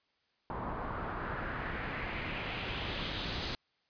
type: noise with low-pass filter sweep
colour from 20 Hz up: pink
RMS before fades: -38 dBFS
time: 0.5-3.55 s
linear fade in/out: 0 ms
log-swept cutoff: 1000 to 4500 Hz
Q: 2.3
effects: white hiss -75 dBFS RMS until 3.89 s + resampled to 11025 Hz